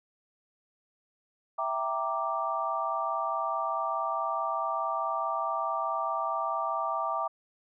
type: chord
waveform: sine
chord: E half-diminished seventh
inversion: none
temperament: equal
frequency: 659.3 / 784 / 932.3 / 1174.7 Hz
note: E5 / G5 / Bb5 / D6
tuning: 0 / 0 / 0 / 0 cents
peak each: -34 / -35 / -35 / -31 dBFS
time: 1.58-7.28 s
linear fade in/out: 10 ms
effects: none